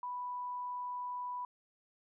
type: tone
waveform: sine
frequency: 987.8 Hz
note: B5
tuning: in tune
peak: -37 dBFS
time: 0.03-1.45 s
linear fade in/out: 2 ms
effects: none